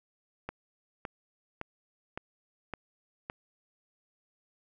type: click train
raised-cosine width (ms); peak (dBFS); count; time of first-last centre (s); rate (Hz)
0.5; -21; 6; 0.49-3.299; 1.78
effects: none